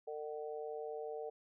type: harmonic tone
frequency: 150.9 Hz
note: D3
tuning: 47 cents sharp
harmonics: 3 / 4 / 5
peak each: -42 / -47 / -48 dBFS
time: 0.07-1.3 s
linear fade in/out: 10 ms
effects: none